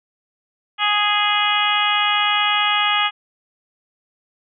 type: harmonic tone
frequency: 415.3 Hz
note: G#4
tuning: in tune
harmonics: 2 / 3 / 4 / 5 / 6 / 7 / 8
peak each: -23 / -21 / -26 / -24 / -25 / -22 / -24 dBFS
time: 0.78-3.11 s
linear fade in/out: 50 ms
effects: none